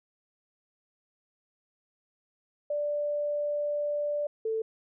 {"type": "tone pair in turn", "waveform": "sine", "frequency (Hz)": [587.3, 443.6], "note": ["D5", "A4"], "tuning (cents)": [0, 14], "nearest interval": "perfect fourth", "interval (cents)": 486, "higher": "first", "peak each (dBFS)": -27, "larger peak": "neither", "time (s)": [[2.7, 4.27], [4.45, 4.62]], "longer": "first", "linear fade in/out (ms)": 5, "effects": []}